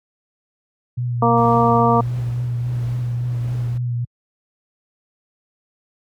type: tone with vibrato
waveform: sine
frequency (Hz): 121.3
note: B2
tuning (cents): -31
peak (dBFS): -19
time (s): 0.97-4.05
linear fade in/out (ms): 10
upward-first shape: triangle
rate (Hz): 3.6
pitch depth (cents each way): 29
type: harmonic tone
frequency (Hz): 233.7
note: A#3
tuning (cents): +5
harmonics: 1 / 2 / 3 / 4 / 5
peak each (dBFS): -19 / -19 / -19 / -19 / -19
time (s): 1.22-2.01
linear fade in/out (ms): 5
type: noise with tremolo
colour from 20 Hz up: brown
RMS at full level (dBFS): -32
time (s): 1.37-3.78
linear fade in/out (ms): 5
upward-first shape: triangle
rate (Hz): 1.5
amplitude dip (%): 50
effects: high-pass 60 Hz 12 dB/octave